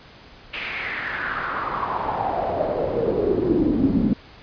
brown noise with band-pass filter sweep, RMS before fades -23 dBFS, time 0.53-4.14 s, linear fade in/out 10 ms, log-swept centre 2600 to 220 Hz, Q 4.9, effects pink hiss -46 dBFS RMS until 4.42 s + resampled to 11025 Hz

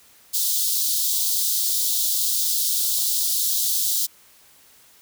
white high-pass noise, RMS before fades -22 dBFS, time 0.33-4.07 s, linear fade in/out 20 ms, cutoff 3500 Hz, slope 48 dB/octave, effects white hiss -53 dBFS RMS until 5.01 s

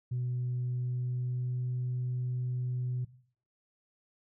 sine tone with pitch glide, 124.1 to 125.04 Hz, B2 to B2, +9 to +22 cents, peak -29 dBFS, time 0.11-3.05 s, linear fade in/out 10 ms, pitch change +13 cents, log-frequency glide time 0.61-1.69 s, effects noise-tail reverb RT60 0.5 s tail -17 dB re dry + tanh soft clip ceiling -27 dBFS

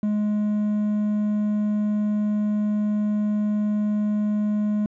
triangle tone with quantisation, 209.7 Hz, G#3, 17 cents sharp, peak -18 dBFS, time 0.03-4.86 s, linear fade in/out 2 ms, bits 7, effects low-pass 2000 Hz 12 dB/octave

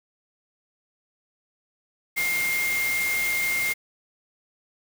sine tone in noise, 2120 Hz, C7, 22 cents sharp, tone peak -23 dBFS, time 2.16-3.74 s, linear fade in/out 20 ms, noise white, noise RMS -31 dBFS, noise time 2.16-3.74 s, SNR +5 dB, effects none

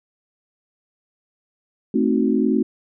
sine chord, A diminished seventh, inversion none, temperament equal, 220 / 261.6 / 311.1 / 370 Hz, A3 / C4 / Eb4 / Gb4, 0 / 0 / 0 / 0 cents, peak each -20 / -20 / -23 / -23 dBFS, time 1.94-2.63 s, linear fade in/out 5 ms, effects none

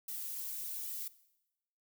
violet noise with flanger, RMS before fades -41 dBFS, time 0.08-1.08 s, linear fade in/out 5 ms, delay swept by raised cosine 1.8 to 3.6 ms, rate 1.2 Hz, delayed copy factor -0.95, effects noise-tail reverb RT60 0.9 s tail -18 dB re dry

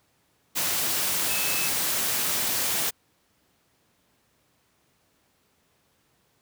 sine tone in noise, 2600 Hz, E7, 24 cents flat, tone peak -32 dBFS, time 1.28-1.69 s, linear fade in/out 20 ms, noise white, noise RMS -26 dBFS, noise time 0.55-2.91 s, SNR -9 dB, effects pink hiss -67 dBFS RMS until 6.41 s + high-pass 80 Hz 12 dB/octave

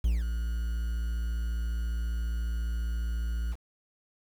triangle tone with ADSR envelope, 57.3 Hz, A#1, 29 cents flat, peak -19 dBFS, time 0.04-3.56 s, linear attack 7 ms, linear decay 180 ms, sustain -7 dB, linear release 43 ms, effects 8-bit

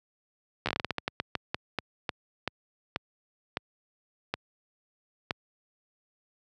slowing click train, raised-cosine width 0.3 ms, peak -12 dBFS, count 21, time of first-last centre 0.66-5.309 s, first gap 12 ms, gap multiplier 1.26, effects high-pass 80 Hz 12 dB/octave

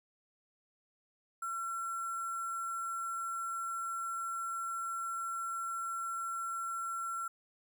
sine tone with sample-and-hold, 1357 Hz, E6, 50 cents sharp, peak -35 dBFS, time 1.42-7.28 s, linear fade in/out 5 ms, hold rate 8820 Hz, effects none

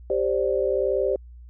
sine chord, G suspended fourth, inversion none, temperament equal with one note detuned, 392 / 526.3 / 587.3 Hz, G4 / C5 / D5, 0 / +10 / 0 cents, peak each -24 / -24 / -26 dBFS, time 0.1-1.16 s, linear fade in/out 2 ms, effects added 60 Hz sine -41 dBFS peak until 1.49 s

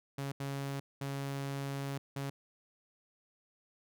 sawtooth tone bursts at uneven times, 138.59 Hz, C#3, in tune, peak -32 dBFS, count 4, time 0.18-0.32 / 0.4-0.8 / 1.01-1.98 / 2.16-2.3 s, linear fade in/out 5 ms, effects none

